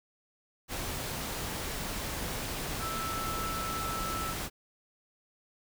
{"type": "tone in noise", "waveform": "sine", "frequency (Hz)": 1319, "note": "E6", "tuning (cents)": 1, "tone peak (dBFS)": -35, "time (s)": [2.79, 4.35], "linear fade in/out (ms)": 50, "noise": "pink", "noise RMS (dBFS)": -36, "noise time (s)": [0.68, 4.5], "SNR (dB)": -2, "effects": []}